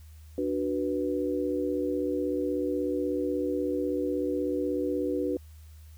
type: chord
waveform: sine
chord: B minor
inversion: first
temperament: equal with one note detuned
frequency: 293.7 / 370 / 490.5 Hz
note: D4 / F#4 / B4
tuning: 0 / 0 / -12 cents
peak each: -30 / -31 / -31 dBFS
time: 0.38-5.37 s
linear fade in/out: 2 ms
effects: added 77 Hz sine -46 dBFS peak until 5.97 s + white hiss -62 dBFS RMS until 5.97 s